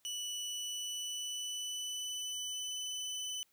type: tone with pitch glide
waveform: 25% pulse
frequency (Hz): 2960 to 3007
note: F#7 to F#7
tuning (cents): 0 to +27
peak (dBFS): -34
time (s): 0.05-3.43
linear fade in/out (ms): 0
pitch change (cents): +27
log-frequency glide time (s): 0.46-2.77
effects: white hiss -73 dBFS RMS until 3.52 s